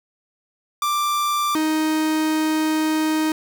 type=tone pair in turn; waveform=45% pulse; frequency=1179 / 312.3 Hz; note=D6 / D#4; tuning=+6 / +7 cents; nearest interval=octave + major seventh; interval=2299 cents; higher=first; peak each=-19 / -18 dBFS; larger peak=second; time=0.82-1.55 / 1.55-3.32 s; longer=second; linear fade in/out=2 ms; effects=none